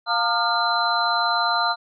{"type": "tone cluster", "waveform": "sine", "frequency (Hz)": [702, 917, 1199, 1404, 4060], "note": ["F5", "A#5", "D6", "F6", "B7"], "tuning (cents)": [9, -29, 36, 9, 47], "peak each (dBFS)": -25, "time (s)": [0.06, 1.76], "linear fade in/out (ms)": 50, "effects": []}